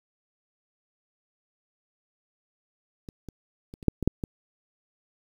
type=clicks; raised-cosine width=3 ms; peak=-27 / -26 / -28 / -29 / -6 / -17 / -6 / -17 dBFS; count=8; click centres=3.088 / 3.287 / 3.739 / 3.828 / 3.883 / 4.027 / 4.076 / 4.238 s; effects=8-bit